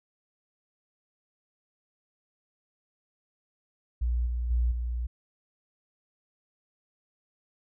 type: tone with level steps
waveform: sine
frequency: 59.8 Hz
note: A#1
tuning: 45 cents sharp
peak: -24 / -27 / -22 / -28 dBFS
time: 4.01-5.07 s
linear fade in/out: 10 ms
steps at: 4.26 / 4.5 / 4.71 s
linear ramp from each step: 10 ms
effects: none